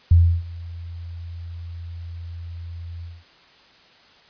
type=tone with ADSR envelope; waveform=sine; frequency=85 Hz; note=F2; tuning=46 cents flat; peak=-8 dBFS; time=0.11-3.24 s; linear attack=5 ms; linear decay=310 ms; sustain=-23 dB; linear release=210 ms; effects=white hiss -52 dBFS RMS until 4.29 s + resampled to 11025 Hz